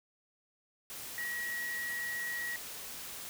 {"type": "tone in noise", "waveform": "sine", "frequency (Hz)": 1912, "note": "A#6", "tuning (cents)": 43, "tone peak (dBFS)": -35, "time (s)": [1.18, 2.56], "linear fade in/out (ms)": 0, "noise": "white", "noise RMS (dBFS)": -44, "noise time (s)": [0.9, 3.29], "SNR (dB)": 6, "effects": []}